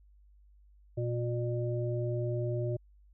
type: harmonic tone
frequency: 120 Hz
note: B2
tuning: 49 cents flat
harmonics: 1 / 3 / 5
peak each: -31 / -36 / -38 dBFS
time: 0.97-2.77 s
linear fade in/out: 10 ms
effects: added 50 Hz sine -57 dBFS peak until 3.13 s